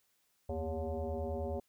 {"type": "tone with frequency modulation", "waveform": "sine", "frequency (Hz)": 243.3, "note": "B3", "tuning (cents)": -26, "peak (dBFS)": -34, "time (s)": [0.49, 1.6], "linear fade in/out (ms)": 5, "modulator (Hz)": 159, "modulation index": 2.8, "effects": ["white hiss -75 dBFS RMS until 1.68 s"]}